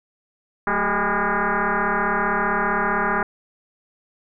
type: tone with frequency modulation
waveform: sine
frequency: 220.7 Hz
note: A3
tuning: 5 cents sharp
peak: -18 dBFS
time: 0.67-3.23 s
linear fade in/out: 2 ms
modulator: 203 Hz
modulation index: 7.7
effects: none